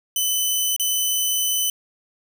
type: tone with dropouts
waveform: 10% pulse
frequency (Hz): 3015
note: F#7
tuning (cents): +32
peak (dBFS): -11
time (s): 0.16-1.7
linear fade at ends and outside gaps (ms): 2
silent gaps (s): 0.764-0.797
effects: none